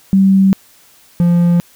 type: tone pair in turn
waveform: sine / triangle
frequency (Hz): 193 / 173.11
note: G3 / F3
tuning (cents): -27 / -15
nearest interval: major second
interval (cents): 188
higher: first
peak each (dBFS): -6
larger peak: neither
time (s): 0.13-0.53 / 1.2-1.6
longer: neither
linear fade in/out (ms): 0
effects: white hiss -47 dBFS RMS until 1.75 s